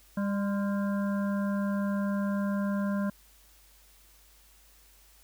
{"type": "harmonic tone with a mistuned harmonic", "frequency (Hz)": 199.8, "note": "G3", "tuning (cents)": 33, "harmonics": [1, 3, 5, 7, 8], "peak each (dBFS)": [-27, -37, -41, -44, -45], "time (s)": [0.17, 3.1], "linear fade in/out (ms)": 5, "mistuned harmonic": 5, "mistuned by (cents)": 60, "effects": ["added 50 Hz sine -60 dBFS peak until 5.23 s", "white hiss -60 dBFS RMS until 5.23 s"]}